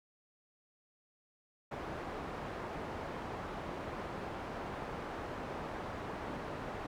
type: low-pass noise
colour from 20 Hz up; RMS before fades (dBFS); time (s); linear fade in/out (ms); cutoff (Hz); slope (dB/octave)
white; -42; 1.71-6.87; 10; 940; 12
effects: none